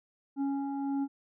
sine tone with frequency modulation, 277.2 Hz, C#4, in tune, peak -29 dBFS, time 0.36-1.08 s, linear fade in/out 50 ms, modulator 553 Hz, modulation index 0.59, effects none

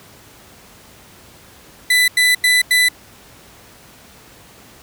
30% pulse tone bursts, 1993 Hz, B6, 15 cents sharp, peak -8 dBFS, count 4, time 1.9-2.887 s, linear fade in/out 5 ms, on 180 ms, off 89 ms, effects pink hiss -44 dBFS RMS until 4.82 s + high-pass 60 Hz 12 dB/octave

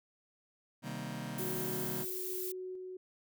sawtooth chord, C minor seventh, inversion none, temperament just, 130.81 / 156.98 / 196.22 / 235.5 Hz, C3 / Eb3 / G3 / Bb3, 0 / +16 / +2 / +18 cents, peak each -40 dBFS, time 0.82-2.06 s, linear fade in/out 50 ms
violet noise, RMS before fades -40 dBFS, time 1.38-2.52 s, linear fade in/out 5 ms
sine tone with tremolo, 370 Hz, F#4, in tune, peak -39 dBFS, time 1.39-2.97 s, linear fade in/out 5 ms, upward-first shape square, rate 1.1 Hz, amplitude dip 25%
effects none

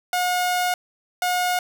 sawtooth tone pair in turn, 721 / 721 Hz, F#5 / F#5, -45 / -45 cents, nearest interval unison, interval 0 cents, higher neither, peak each -16 dBFS, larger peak neither, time 0.13-0.74 / 1.22-1.59 s, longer first, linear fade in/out 2 ms, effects none

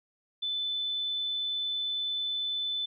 sine tone, 3511 Hz, A7, 4 cents flat, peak -29 dBFS, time 0.42-2.86 s, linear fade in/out 10 ms, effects none

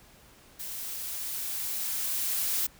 blue noise with level ramp, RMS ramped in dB -38 to -28 dBFS, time 0.59-2.67 s, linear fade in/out 10 ms, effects pink hiss -56 dBFS RMS until 2.79 s

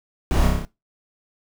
brown noise with echo, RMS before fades -18 dBFS, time 0.31-0.47 s, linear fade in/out 0 ms, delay 30 ms, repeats 6, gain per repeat -2 dB, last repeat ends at 0.65 s, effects noise-tail reverb RT60 0.2 s tail -18 dB re dry

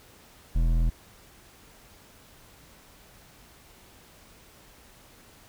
triangle tone with hard clipping, 41.2 Hz, E1, in tune, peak -22 dBFS, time 0.55-0.9 s, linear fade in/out 10 ms, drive 14 dB, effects pink hiss -54 dBFS RMS until 5.48 s

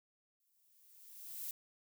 violet noise with exponential growth, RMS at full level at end -41 dBFS, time 0.4-1.51 s, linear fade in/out 2 ms, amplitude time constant 240 ms, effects none

